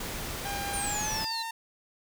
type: noise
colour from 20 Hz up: pink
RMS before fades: -36 dBFS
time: 0-1.25 s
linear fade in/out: 5 ms
type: tone with pitch glide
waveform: sawtooth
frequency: 801 to 909.5 Hz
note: G5 to A#5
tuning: +37 to -43 cents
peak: -30 dBFS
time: 0.45-1.51 s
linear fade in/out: 5 ms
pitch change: +220 cents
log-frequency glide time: 0.79-1.33 s
type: exponential sweep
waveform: sine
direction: down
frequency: 9397 to 3951 Hz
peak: -32 dBFS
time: 0.73-1.43 s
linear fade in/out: 10 ms
effects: none